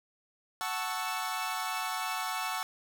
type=chord; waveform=sawtooth; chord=F# minor seventh; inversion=none; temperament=equal with one note detuned; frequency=743 / 880 / 1108.7 / 1318.5 Hz; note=F#5 / A5 / C#6 / E6; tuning=+7 / 0 / 0 / 0 cents; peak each=-34 dBFS; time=0.61-2.63 s; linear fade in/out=0 ms; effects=none